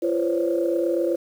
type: tone cluster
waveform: sine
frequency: 341.7 / 499.7 / 528 / 567 Hz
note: F4 / B4 / C5 / C#5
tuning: -38 / +20 / +16 / +39 cents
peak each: -22 / -28 / -25 / -28 dBFS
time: 0.02-1.16 s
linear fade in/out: 10 ms
effects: tanh soft clip ceiling -10 dBFS + 8-bit